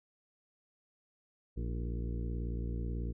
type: harmonic tone with a mistuned harmonic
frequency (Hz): 58.27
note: A#1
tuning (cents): 0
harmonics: 1 / 2 / 3 / 4 / 5 / 6 / 7 / 8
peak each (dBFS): -35 / -41 / -45 / -47 / -49 / -51 / -52 / -53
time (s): 1.56-3.13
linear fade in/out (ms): 20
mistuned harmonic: 5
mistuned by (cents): +63
effects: none